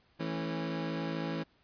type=chord; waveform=25% pulse; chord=A major; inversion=second; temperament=equal with one note detuned; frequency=164.81 / 220 / 273.2 Hz; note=E3 / A3 / C#4; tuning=0 / 0 / -25 cents; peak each=-32 / -37 / -35 dBFS; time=0.19-1.44 s; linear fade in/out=20 ms; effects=pink hiss -68 dBFS RMS until 1.63 s + resampled to 11025 Hz